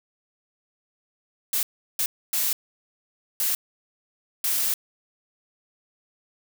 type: noise bursts at uneven times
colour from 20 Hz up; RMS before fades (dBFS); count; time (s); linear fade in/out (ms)
blue; -24; 5; 1.53-1.63 / 1.99-2.06 / 2.33-2.53 / 3.4-3.55 / 4.44-4.74; 2
effects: none